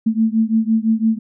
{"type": "beating tone pair", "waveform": "sine", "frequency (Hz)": [220, 225.9], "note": ["A3", "A3"], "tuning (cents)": [0, 46], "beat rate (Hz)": 5.9, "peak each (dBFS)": [-16, -17], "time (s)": [0.06, 1.19], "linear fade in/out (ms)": 10, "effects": []}